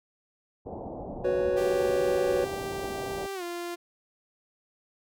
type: low-pass noise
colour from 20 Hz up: white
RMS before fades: -38 dBFS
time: 0.65-3.27 s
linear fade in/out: 20 ms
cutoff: 800 Hz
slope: 48 dB/octave
type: chord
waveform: triangle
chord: F# suspended fourth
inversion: none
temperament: just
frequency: 370 / 493.3 / 555 Hz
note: F#4 / B4 / C#5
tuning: 0 / -2 / +2 cents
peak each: -26 dBFS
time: 1.24-2.45 s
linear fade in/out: 10 ms
type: tone with pitch glide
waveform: sawtooth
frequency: 392 to 347.2 Hz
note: G4 to F4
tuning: 0 to -10 cents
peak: -29 dBFS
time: 1.56-3.76 s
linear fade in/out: 20 ms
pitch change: -210 cents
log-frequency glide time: 3.34-3.43 s
effects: none